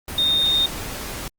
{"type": "tone in noise", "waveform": "sine", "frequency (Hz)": 3673, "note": "A#7", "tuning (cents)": -26, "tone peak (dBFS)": -16, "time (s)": [0.18, 0.66], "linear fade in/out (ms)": 2, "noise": "pink", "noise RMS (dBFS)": -31, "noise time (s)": [0.08, 1.28], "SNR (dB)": 12, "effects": ["Opus 32 kbps"]}